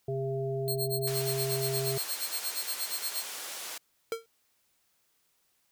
harmonic tone, 134.2 Hz, C3, 44 cents sharp, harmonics 1 / 3 / 5, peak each -33 / -32 / -39 dBFS, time 0.08-1.98 s, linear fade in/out 5 ms
10% pulse tone with tremolo, 4235 Hz, C8, 20 cents sharp, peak -23 dBFS, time 0.68-3.25 s, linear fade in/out 0 ms, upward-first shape sine, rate 8.5 Hz, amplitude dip 100%
white band-pass noise, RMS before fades -40 dBFS, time 1.07-3.78 s, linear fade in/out 5 ms, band 430 to 11000 Hz, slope 12 dB/octave
square tone with exponential decay, 455.6 Hz, A#4, 40 cents flat, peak -27 dBFS, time 4.12-4.26 s, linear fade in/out 1 ms, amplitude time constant 30 ms
effects white hiss -72 dBFS RMS until 5.71 s

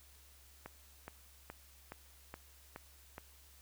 click train, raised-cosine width 0.5 ms, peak -30 dBFS, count 7, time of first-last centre 0.66-3.181 s, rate 2.38 Hz, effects added 68 Hz sine -62 dBFS peak until 3.61 s + white hiss -63 dBFS RMS until 3.61 s

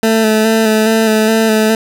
20% pulse tone with vibrato, 220 Hz, A3, in tune, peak -4 dBFS, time 0.03-1.75 s, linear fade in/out 2 ms, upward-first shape square, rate 2.4 Hz, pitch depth 21 cents each way, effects none

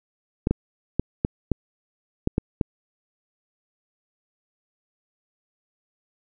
clicks, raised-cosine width 3 ms, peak -7 dBFS, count 8, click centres 0.471 / 0.51 / 0.996 / 1.249 / 1.517 / 2.274 / 2.381 / 2.612 s, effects none

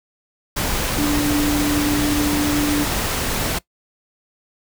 sine tone in noise, 293.7 Hz, D4, in tune, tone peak -17 dBFS, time 0.98-2.85 s, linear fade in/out 10 ms, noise pink, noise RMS -22 dBFS, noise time 0.56-3.59 s, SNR +2 dB, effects noise-tail reverb RT60 0.1 s tail -20 dB re dry

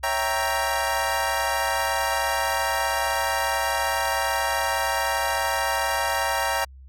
25% pulse chord, C# diminished seventh, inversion none, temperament equal, 554.4 / 659.3 / 784 / 932.3 Hz, C#5 / E5 / G5 / Bb5, 0 / 0 / 0 / 0 cents, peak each -27 / -26 / -24 / -22 dBFS, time 0.03-6.65 s, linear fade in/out 10 ms, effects added 66 Hz sine -42 dBFS peak until 6.88 s + AAC 48 kbps

